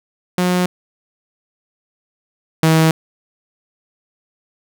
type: tone pair in turn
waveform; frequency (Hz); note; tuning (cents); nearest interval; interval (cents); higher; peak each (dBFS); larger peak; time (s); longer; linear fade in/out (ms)
sawtooth; 180 / 160.33; F#3 / E3; -47 / -48; major second; 201; first; -10 / -6; second; 0.38-0.66 / 2.63-2.91; neither; 2
effects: none